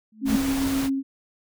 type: tone with exponential growth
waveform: sine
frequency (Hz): 216.9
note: A3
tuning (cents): -25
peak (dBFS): -16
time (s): 0.12-0.36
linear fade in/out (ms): 5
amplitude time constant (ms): 52
type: tone with tremolo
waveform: sine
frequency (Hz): 270.8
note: C#4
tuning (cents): -40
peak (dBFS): -20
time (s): 0.21-1.03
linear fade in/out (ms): 50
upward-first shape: triangle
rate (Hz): 7.6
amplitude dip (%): 35
type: noise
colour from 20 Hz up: pink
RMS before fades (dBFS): -31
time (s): 0.25-0.9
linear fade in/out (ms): 50
effects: none